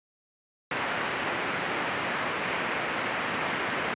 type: low-pass noise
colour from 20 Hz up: white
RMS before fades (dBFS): -30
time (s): 0.71-3.94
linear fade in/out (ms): 2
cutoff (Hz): 2400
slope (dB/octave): 24
effects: high-pass 150 Hz 12 dB/octave + resampled to 8000 Hz